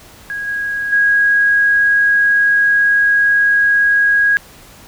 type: tone with level steps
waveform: sine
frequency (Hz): 1647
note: G#6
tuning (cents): -15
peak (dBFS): -20 / -17 / -9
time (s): 0.3-4.37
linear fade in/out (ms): 0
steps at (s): 0.47 / 0.92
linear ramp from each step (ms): 10
effects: pink hiss -41 dBFS RMS until 4.87 s